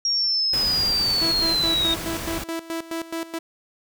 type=linear sweep; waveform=sine; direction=down; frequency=5610 to 3696 Hz; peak=-19 dBFS; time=0.05-1.94 s; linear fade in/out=2 ms
type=noise; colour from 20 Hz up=pink; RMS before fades=-31 dBFS; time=0.53-2.44 s; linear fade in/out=5 ms
type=tone with tremolo; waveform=sawtooth; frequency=329.6 Hz; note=E4; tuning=in tune; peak=-22 dBFS; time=1.21-3.39 s; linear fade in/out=10 ms; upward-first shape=square; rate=4.7 Hz; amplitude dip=80%
effects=none